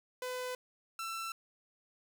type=tone pair in turn; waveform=sawtooth; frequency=503 / 1339 Hz; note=B4 / E6; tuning=+32 / +27 cents; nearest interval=octave + perfect fourth; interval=1695 cents; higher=second; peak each=-33 / -34 dBFS; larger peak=first; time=0.22-0.55 / 0.99-1.32 s; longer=neither; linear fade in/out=2 ms; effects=none